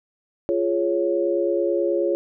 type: chord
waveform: sine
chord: Db major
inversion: first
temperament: just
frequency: 346.5 / 415.8 / 554.4 Hz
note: F4 / Ab4 / Db5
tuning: -14 / +2 / 0 cents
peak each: -22 / -25 / -23 dBFS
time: 0.49-2.15 s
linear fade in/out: 0 ms
effects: none